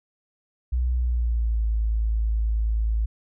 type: tone with pitch glide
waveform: sine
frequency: 61.74 to 54.69 Hz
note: B1 to A1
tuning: 0 to -10 cents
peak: -20 dBFS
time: 0.72-3.06 s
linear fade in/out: 10 ms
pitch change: -210 cents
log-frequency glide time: 0.95-1.64 s
effects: none